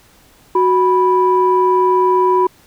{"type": "tone pair together", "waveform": "sine", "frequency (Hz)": [369.6, 985], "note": ["F#4", "B5"], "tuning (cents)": [-2, -5], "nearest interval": "octave + perfect fourth", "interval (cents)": 1697, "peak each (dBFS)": -12, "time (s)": [0.55, 2.47], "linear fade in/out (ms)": 5, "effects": ["tanh soft clip ceiling -2 dBFS", "pink hiss -49 dBFS RMS until 2.66 s"]}